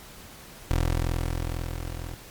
20% pulse tone with level ramp, 42.09 Hz, E1, 37 cents sharp, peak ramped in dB -16 to -29 dBFS, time 0.71-2.14 s, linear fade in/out 0 ms, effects pink hiss -46 dBFS RMS until 2.3 s + MP3 96 kbps

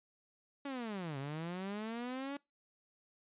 sawtooth linear two-way sweep, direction down then up, 286.6 to 133 to 286.6 Hz, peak -35 dBFS, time 0.65-2.37 s, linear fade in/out 5 ms, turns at 1.18 s, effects noise-tail reverb RT60 0.2 s tail -23 dB re dry + resampled to 8000 Hz

